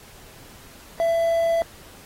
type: tone with quantisation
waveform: triangle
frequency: 667 Hz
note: E5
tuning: 20 cents sharp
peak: -16 dBFS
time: 1-1.62 s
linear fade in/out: 0 ms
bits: 7
effects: pink hiss -47 dBFS RMS until 2.05 s + AAC 48 kbps